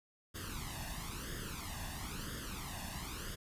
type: noise with flanger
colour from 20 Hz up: pink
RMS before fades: -43 dBFS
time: 0.34-3.36 s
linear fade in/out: 20 ms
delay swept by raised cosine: 0.6 to 1.13 ms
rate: 1 Hz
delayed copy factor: +0.75
effects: resampled to 32000 Hz